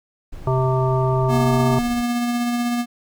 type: noise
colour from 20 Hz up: brown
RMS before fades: -35 dBFS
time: 0.32-2.03 s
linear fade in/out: 10 ms
type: harmonic tone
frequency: 130 Hz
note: C3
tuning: 11 cents flat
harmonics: 1 / 3 / 5 / 7 / 9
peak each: -18 / -23 / -25 / -26 / -28 dBFS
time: 0.47-1.79 s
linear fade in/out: 2 ms
type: tone with tremolo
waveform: square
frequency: 240 Hz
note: B3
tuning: 49 cents flat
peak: -19 dBFS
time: 1.28-2.86 s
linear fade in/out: 50 ms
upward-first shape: sine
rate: 16 Hz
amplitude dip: 25%
effects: none